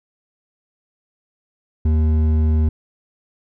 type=tone with hard clipping; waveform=sine; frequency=78.2 Hz; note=D#2; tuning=9 cents sharp; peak=-15 dBFS; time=1.85-2.69 s; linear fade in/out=5 ms; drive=8 dB; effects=none